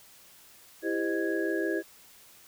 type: tone cluster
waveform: sine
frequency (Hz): 331.2 / 397.3 / 513 / 614 / 1659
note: E4 / G4 / C5 / D#5 / G#6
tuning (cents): +8 / +23 / -34 / -23 / -2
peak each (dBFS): -30 / -32 / -36 / -37 / -35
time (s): 0.82-1.83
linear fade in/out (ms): 50
effects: white hiss -55 dBFS RMS until 2.47 s